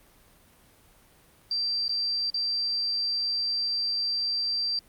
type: tone with dropouts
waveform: sine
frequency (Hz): 4699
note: D8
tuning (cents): 0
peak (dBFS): -25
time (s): 1.51-4.79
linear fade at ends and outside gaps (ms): 2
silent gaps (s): 1.881-1.892 / 2.301-2.342
effects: pink hiss -58 dBFS RMS until 4.88 s + Opus 32 kbps